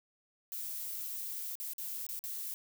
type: noise with dropouts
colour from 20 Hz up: violet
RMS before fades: -40 dBFS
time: 0.52-2.54 s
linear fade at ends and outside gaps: 0 ms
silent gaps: 1.554-1.6 / 1.734-1.782 / 2.066-2.089 / 2.191-2.239 s
effects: none